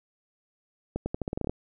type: accelerating click train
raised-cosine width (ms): 2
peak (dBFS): -16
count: 11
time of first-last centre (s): 0.96-1.495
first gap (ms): 100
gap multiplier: 0.85
effects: none